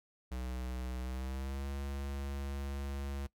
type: tone with pitch glide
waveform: square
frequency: 62.9 to 69.39 Hz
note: B1 to C#2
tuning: +32 to +2 cents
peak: -38 dBFS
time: 0.31-3.27 s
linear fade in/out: 10 ms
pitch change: +170 cents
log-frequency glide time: 1.01-1.68 s
effects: noise-tail reverb RT60 0.1 s tail -20 dB re dry